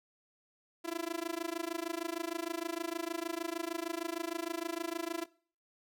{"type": "tone with amplitude modulation", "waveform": "sawtooth", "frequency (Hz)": 336, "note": "E4", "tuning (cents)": 33, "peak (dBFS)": -28, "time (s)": [0.84, 5.26], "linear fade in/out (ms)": 20, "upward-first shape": "sine", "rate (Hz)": 26.5, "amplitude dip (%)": 95, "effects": ["noise-tail reverb RT60 0.5 s tail -24 dB re dry"]}